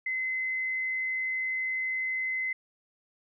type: tone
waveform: sine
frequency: 2048 Hz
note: C7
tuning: 38 cents flat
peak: -28 dBFS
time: 0.06-2.53 s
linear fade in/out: 5 ms
effects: none